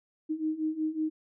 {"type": "beating tone pair", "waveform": "sine", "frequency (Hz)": [309.4, 314.8], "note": ["D#4", "D#4"], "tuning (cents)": [-10, 20], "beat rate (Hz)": 5.4, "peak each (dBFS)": [-33, -30], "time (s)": [0.29, 1.1], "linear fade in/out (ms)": 20, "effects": []}